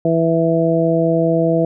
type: harmonic tone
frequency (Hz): 164.81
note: E3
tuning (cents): 0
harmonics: 1 / 2 / 3 / 4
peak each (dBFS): -18 / -18 / -18 / -18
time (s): 0.05-1.65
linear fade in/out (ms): 2
effects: none